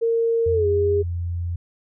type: tone with pitch glide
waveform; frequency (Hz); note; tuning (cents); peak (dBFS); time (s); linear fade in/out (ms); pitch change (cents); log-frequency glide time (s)
sine; 459.7 to 407.2; A#4 to G#4; -24 to -34; -17; 0.01-1.03; 20; -210; 0.52-0.67
type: tone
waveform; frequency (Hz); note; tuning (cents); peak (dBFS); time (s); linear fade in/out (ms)
sine; 86.4; F2; -18; -23; 0.46-1.56; 5
effects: none

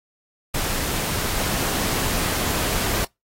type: noise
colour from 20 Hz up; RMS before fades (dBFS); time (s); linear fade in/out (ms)
pink; -24; 0.54-3.05; 5
effects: noise-tail reverb RT60 0.2 s tail -26 dB re dry + AAC 48 kbps

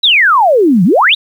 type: exponential two-way sweep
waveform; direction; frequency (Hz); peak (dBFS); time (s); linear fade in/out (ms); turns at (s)
sine; down then up; 4012 to 164.4 to 4012; -5; 0.03-1.15; 10; 0.84
effects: 7-bit

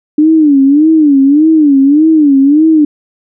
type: tone with vibrato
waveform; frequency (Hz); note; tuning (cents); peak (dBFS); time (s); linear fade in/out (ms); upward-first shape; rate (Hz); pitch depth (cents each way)
sine; 294.6; D4; +6; -3; 0.18-2.85; 5; sine; 1.7; 150
effects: none

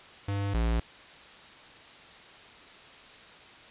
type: tone pair in turn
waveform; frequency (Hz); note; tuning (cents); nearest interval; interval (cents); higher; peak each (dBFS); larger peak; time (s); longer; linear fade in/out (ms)
square; 100 / 57.03; G2 / A#1; +35 / -37; minor seventh; 972; first; -29 / -25; second; 0.28-0.54 / 0.54-0.8; neither; 5
effects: white hiss -50 dBFS RMS until 3.7 s + resampled to 8000 Hz

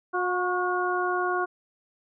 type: harmonic tone with a mistuned harmonic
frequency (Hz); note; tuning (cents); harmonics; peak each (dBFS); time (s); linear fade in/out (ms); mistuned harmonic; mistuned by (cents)
360; F#4; -47; 1 / 2 / 3 / 4; -28 / -30 / -29 / -30; 0.13-1.46; 20; 3; +35
effects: none

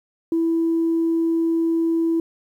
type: tone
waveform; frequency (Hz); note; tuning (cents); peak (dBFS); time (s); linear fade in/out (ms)
sine; 330; E4; +2; -16; 0.32-2.2; 2
effects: tanh soft clip ceiling -13 dBFS + 9-bit

